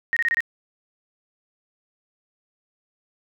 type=tone bursts; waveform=sine; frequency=1864.7 Hz; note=A#6; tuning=in tune; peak=-18 dBFS; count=5; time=0.13-0.405 s; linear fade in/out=0 ms; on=35 ms; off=25 ms; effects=none